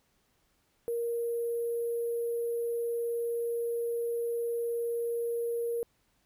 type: tone with sample-and-hold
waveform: sine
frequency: 469.4 Hz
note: A#4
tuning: 12 cents sharp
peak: -29 dBFS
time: 0.88-5.83 s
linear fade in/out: 0 ms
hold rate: 11025 Hz
effects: pink hiss -72 dBFS RMS until 6.25 s